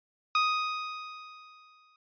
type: tone with exponential decay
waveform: sawtooth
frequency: 1248 Hz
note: D#6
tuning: 5 cents sharp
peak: -18 dBFS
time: 0.35-1.96 s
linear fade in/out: 2 ms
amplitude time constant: 350 ms
effects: resampled to 11025 Hz